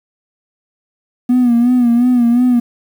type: tone with vibrato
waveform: triangle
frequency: 242.6 Hz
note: B3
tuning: 31 cents flat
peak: -5 dBFS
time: 1.29-2.6 s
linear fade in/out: 10 ms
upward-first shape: sine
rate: 2.8 Hz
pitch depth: 63 cents each way
effects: tanh soft clip ceiling -4 dBFS + 7-bit